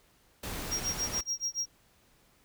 pink noise, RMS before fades -38 dBFS, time 0.43-1.21 s, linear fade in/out 5 ms
triangle tone with tremolo, 5620 Hz, F8, 10 cents sharp, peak -27 dBFS, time 0.71-1.66 s, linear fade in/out 10 ms, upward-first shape sine, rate 7 Hz, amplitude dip 100%
effects pink hiss -65 dBFS RMS until 2.44 s

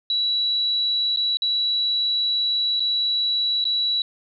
sine tone with dropouts, 3922 Hz, B7, 13 cents flat, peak -19 dBFS, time 0.1-4.02 s, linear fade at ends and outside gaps 2 ms, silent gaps 1.162-1.171 / 1.371-1.42 / 2.797-2.803 / 3.642-3.652 s, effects none

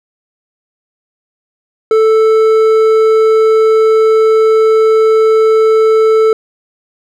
triangle tone with hard clipping, 440 Hz, A4, in tune, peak -7 dBFS, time 1.91-6.33 s, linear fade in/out 2 ms, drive 10 dB, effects none

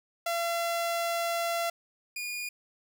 sawtooth tone pair in turn, 680 / 2437 Hz, F5 / D#7, -46 / -37 cents, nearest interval octave + minor seventh, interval 2209 cents, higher second, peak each -24 / -30 dBFS, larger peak first, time 0.26-1.7 / 2.16-2.49 s, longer first, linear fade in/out 5 ms, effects none

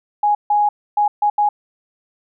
sine tone bursts at uneven times, 830.6 Hz, G#5, in tune, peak -12 dBFS, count 5, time 0.23-0.35 / 0.5-0.69 / 0.97-1.08 / 1.22-1.3 / 1.38-1.49 s, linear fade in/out 5 ms, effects none

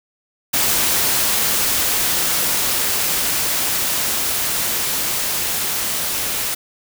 white noise with level ramp, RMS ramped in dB -17 to -22 dBFS, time 0.53-6.55 s, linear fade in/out 10 ms, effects none

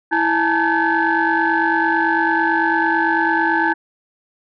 sine tone cluster, 329.7 / 851 / 900 / 1536 / 1707 Hz, E4 / G#5 / A5 / G6 / G#6, 0 / +42 / +39 / -36 / +47 cents, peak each -20 dBFS, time 0.11-3.74 s, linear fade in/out 20 ms, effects tanh soft clip ceiling -7 dBFS

